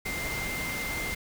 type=tone in noise; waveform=sine; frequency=2093 Hz; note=C7; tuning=in tune; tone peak=-33 dBFS; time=0.05-1.15 s; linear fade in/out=10 ms; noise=pink; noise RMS=-35 dBFS; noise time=0.05-1.15 s; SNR=-1 dB; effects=none